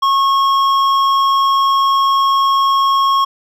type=tone with hard clipping; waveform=triangle; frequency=1092 Hz; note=C#6; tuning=26 cents flat; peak=-12 dBFS; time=0.02-3.25 s; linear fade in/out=10 ms; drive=12 dB; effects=none